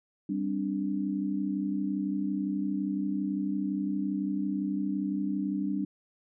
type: chord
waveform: sine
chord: G suspended fourth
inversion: none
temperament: equal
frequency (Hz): 196 / 261.6 / 293.7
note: G3 / C4 / D4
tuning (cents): 0 / 0 / 0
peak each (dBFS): -31 / -36 / -31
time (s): 0.29-5.85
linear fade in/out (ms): 5
effects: none